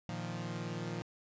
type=chord; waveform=sawtooth; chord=Bb suspended fourth; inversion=none; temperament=equal; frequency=116.54 / 155.56 / 174.61 Hz; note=Bb2 / Eb3 / F3; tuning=0 / 0 / 0 cents; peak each=-38 / -39 / -37 dBFS; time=0.09-1.02 s; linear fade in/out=0 ms; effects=resampled to 16000 Hz